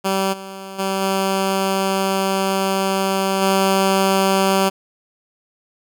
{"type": "tone with level steps", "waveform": "10% pulse", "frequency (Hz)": 193, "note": "G3", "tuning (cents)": -27, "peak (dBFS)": [-9, -23, -11, -9, -6], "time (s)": [0.04, 4.7], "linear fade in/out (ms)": 20, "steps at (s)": [0.32, 0.78, 1.01, 3.41], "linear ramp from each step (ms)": 20, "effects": []}